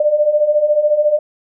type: beating tone pair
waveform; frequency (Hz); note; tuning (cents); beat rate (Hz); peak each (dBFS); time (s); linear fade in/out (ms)
sine; 587.3 / 601.3; D5 / D5; 0 / +41; 14; -17 / -12; 0-1.19; 5
effects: none